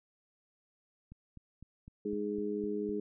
click train, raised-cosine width 5 ms, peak -37 dBFS, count 8, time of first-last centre 1.12-2.892 s, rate 3.95 Hz
harmonic tone, 103.7 Hz, G#2, 2 cents flat, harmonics 2 / 3 / 4, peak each -38 / -38 / -35 dBFS, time 2.05-3 s, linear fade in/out 5 ms
effects none

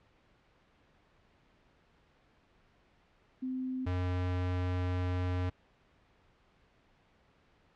sine / square tone pair in turn, 258.1 / 90.41 Hz, C4 / F#2, -23 / -40 cents, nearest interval octave + tritone, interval 1817 cents, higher first, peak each -33 / -31 dBFS, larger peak second, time 3.42-3.86 / 3.86-5.5 s, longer second, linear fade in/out 10 ms, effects pink hiss -67 dBFS RMS until 7.75 s + low-pass 3000 Hz 12 dB/octave

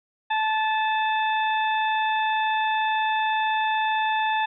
harmonic tone with a mistuned harmonic, 871 Hz, A5, 18 cents flat, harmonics 1 / 2 / 3 / 4, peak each -22 / -28 / -32 / -34 dBFS, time 0.3-4.46 s, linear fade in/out 10 ms, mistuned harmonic 4, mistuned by +36 cents, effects none

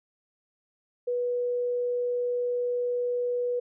sine tone, 488.7 Hz, B4, 18 cents flat, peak -25 dBFS, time 1.07-3.6 s, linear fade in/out 10 ms, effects none

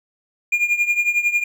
triangle tone with tremolo, 2417 Hz, D7, 49 cents sharp, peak -11 dBFS, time 0.52-1.44 s, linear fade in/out 5 ms, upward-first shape triangle, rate 11 Hz, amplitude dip 85%, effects none

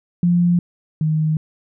sine tone pair in turn, 174.61 / 155.91 Hz, F3 / D#3, 0 / +4 cents, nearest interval major second, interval 196 cents, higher first, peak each -12 / -15 dBFS, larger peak first, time 0.23-0.59 / 1.01-1.37 s, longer neither, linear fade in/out 2 ms, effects none

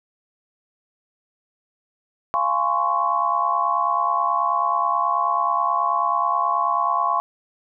sine chord, Db major seventh, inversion first, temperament just, 693 / 831.5 / 1039.4 / 1108.7 Hz, F5 / Ab5 / C6 / Db6, -14 / +2 / -12 / 0 cents, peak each -26 / -27 / -23 / -21 dBFS, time 2.34-7.2 s, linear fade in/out 0 ms, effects none

